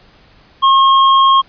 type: tone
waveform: square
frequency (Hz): 1078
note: C#6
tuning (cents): -49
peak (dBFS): -7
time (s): 0.62-1.42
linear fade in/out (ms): 20
effects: pink hiss -47 dBFS RMS until 1.48 s + resampled to 11025 Hz